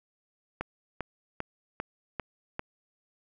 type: click train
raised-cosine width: 0.5 ms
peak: -17 dBFS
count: 6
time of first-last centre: 0.61-2.594 s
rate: 2.52 Hz
effects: none